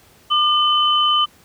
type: tone pair together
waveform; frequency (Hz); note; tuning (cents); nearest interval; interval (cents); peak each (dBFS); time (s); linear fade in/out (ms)
sine; 1200 / 3039; D6 / F#7; +37 / +46; octave + major third; 1609; -16; 0.3-1.26; 20
effects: pink hiss -51 dBFS RMS until 1.44 s + high-pass 60 Hz 12 dB/octave